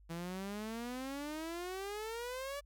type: exponential sweep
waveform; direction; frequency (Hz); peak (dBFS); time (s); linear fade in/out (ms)
sawtooth; up; 164 to 581; -36; 0.09-2.61; 20
effects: added 50 Hz sine -58 dBFS peak until 2.65 s